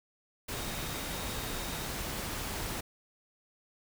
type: tone in noise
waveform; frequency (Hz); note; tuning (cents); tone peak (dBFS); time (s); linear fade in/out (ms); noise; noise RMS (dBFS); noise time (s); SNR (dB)
sine; 3729; A#7; 0; -48; 0.52-1.87; 10; pink; -37; 0.48-2.81; -14
effects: none